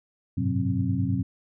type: tone cluster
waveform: sine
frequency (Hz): 96.7 / 106 / 126.7 / 183.7 / 265.6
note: G2 / G#2 / B2 / F#3 / C4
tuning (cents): -23 / +36 / +45 / -12 / +26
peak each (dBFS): -29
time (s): 0.37-1.23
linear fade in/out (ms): 10
effects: none